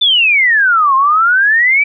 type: exponential two-way sweep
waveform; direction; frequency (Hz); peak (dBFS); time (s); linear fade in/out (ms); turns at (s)
sine; down then up; 3586 to 1046.5 to 2344; -7; 0.01-1.84; 10; 0.95
effects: none